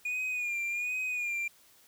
triangle tone with vibrato, 2443 Hz, D#7, 32 cents flat, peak -29 dBFS, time 0.05-1.48 s, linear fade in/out 5 ms, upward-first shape sine, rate 1.3 Hz, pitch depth 53 cents each way, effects white hiss -61 dBFS RMS until 1.87 s

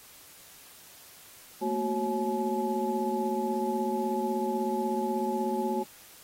sine tone cluster, 221.1 / 237.4 / 370.7 / 545 / 854 Hz, A3 / A#3 / F#4 / C#5 / G#5, +9 / +32 / +3 / -29 / +48 cents, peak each -33 / -35 / -31 / -37 / -32 dBFS, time 1.61-5.84 s, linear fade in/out 20 ms, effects white hiss -52 dBFS RMS until 6.23 s + AAC 48 kbps

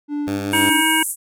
triangle tone with tremolo, 292.6 Hz, D4, 6 cents flat, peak -18 dBFS, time 0.08-0.84 s, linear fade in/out 50 ms, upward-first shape triangle, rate 2 Hz, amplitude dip 50%
10% pulse tone, 99.8 Hz, G2, 32 cents sharp, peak -16 dBFS, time 0.27-0.7 s, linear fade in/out 5 ms
pink band-pass noise, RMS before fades -25 dBFS, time 0.51-1.16 s, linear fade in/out 50 ms, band 8000 to 12000 Hz, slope 48 dB/octave
harmonic tone, 317.6 Hz, D#4, 36 cents sharp, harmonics 1 / 3 / 5 / 7 / 9, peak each -21 / -21 / -21 / -21 / -21 dBFS, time 0.53-1.03 s, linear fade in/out 5 ms
effects none

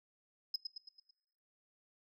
sine tone with echo, 5090 Hz, D#8, 39 cents sharp, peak -30 dBFS, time 0.54-0.56 s, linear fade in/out 5 ms, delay 110 ms, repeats 5, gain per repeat -6 dB, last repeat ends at 1.11 s, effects noise-tail reverb RT60 1.0 s tail -24 dB re dry + tanh soft clip ceiling -30 dBFS

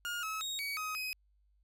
30% pulse tone with pitch steps, 1424 / 1290 / 3760 / 2260 / 1260 / 2522 Hz, F6 / E6 / A#7 / C#7 / D#6 / D#7, +33 / -38 / +14 / +33 / +21 / +23 cents, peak -33 dBFS, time 0.05-1.13 s, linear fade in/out 0 ms, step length 180 ms, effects added 50 Hz sine -67 dBFS peak until 1.63 s

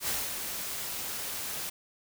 white noise with ADSR envelope, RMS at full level -30 dBFS, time 0-1.7 s, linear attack 79 ms, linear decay 220 ms, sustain -6 dB, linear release 11 ms, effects none

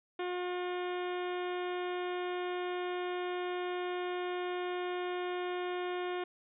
harmonic tone with a mistuned harmonic, 359 Hz, F4, 48 cents sharp, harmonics 1 / 2 / 3 / 4 / 5 / 6 / 7 / 8 / 9 / 10, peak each -35 / -41 / -45 / -47 / -49 / -51 / -52 / -53 / -54 / -55 dBFS, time 0.19-6.24 s, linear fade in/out 5 ms, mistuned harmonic 7, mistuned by -44 cents, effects none

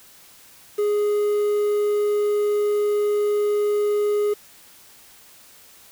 triangle tone with quantisation, 415.3 Hz, G#4, in tune, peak -16 dBFS, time 0.78-4.34 s, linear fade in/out 10 ms, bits 7, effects white hiss -49 dBFS RMS until 5.91 s

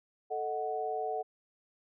sine chord, D# diminished, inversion second, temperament equal, 440 / 622.3 / 740 Hz, A4 / D#5 / F#5, 0 / 0 / 0 cents, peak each -36 / -40 / -34 dBFS, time 0.3-1.23 s, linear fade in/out 20 ms, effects none

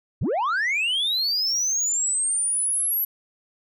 sine linear sweep, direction up, 65.41 to 11840 Hz, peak -18 dBFS, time 0.21-3.05 s, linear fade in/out 10 ms, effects tanh soft clip ceiling -20 dBFS

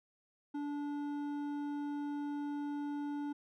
triangle tone with hard clipping, 290 Hz, D4, 22 cents flat, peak -38 dBFS, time 0.54-3.33 s, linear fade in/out 10 ms, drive 12 dB, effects none

